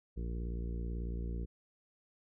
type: harmonic tone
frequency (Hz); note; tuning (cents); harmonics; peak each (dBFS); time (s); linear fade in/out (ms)
58.2; A#1; -2; 1 / 2 / 3 / 4 / 5 / 6 / 7 / 8; -36 / -47 / -45 / -52 / -53 / -52 / -54 / -55; 0.16-1.46; 20
effects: none